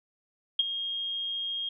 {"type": "tone with ADSR envelope", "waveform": "sine", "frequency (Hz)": 3243, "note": "G#7", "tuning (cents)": -42, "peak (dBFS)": -18, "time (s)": [0.59, 1.69], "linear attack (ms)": 5, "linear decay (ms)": 25, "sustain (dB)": -12, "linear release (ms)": 4, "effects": []}